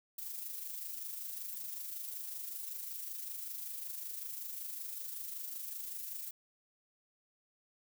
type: noise with amplitude modulation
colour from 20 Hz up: violet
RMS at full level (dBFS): -41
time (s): 0.18-6.31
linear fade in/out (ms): 5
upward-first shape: sine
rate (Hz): 25.3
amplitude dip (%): 45
effects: none